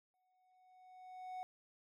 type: tone with exponential growth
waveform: triangle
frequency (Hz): 740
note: F#5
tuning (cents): 0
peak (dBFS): -39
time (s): 0.14-1.43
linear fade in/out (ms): 0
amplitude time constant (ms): 280
effects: none